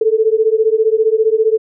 sine beating tone pair, 433.4 / 448.4 Hz, A4 / A4, -26 / +33 cents, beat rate 15 Hz, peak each -13 dBFS, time 0.01-1.58 s, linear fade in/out 5 ms, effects none

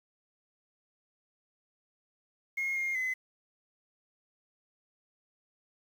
sine tone with pitch steps, 2150 / 2128 / 2034 Hz, C7 / C7 / C7, +47 / +29 / -50 cents, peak -28 dBFS, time 2.57-3.14 s, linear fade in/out 10 ms, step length 190 ms, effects tanh soft clip ceiling -26 dBFS + 9-bit

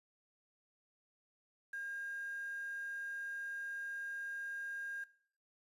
sine tone with quantisation, 1614 Hz, G#6, 50 cents flat, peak -40 dBFS, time 1.73-5.04 s, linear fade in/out 5 ms, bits 10, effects noise-tail reverb RT60 0.5 s tail -17 dB re dry + resampled to 32000 Hz

